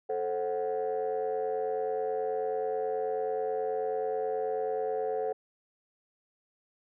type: chord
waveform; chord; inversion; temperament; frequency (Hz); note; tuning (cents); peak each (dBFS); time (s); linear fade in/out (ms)
sine; F# diminished; first; equal with one note detuned; 440 / 529.3 / 740; A4 / C5 / F#5; 0 / +20 / 0; -30 / -33 / -34; 0.09-5.33; 10
effects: tanh soft clip ceiling -23 dBFS